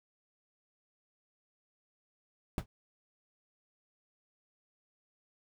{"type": "noise with exponential decay", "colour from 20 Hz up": "brown", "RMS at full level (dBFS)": -28, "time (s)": [2.58, 2.66], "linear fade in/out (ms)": 1, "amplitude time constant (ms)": 17, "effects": []}